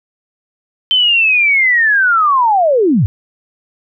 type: linear sweep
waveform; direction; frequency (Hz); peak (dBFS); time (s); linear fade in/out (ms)
sine; down; 3100 to 82.41; -8; 0.91-3.06; 0
effects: none